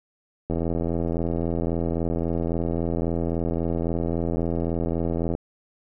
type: click train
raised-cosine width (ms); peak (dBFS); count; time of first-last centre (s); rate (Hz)
2; -13; 407; 0.5-5.351; 83.7
effects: none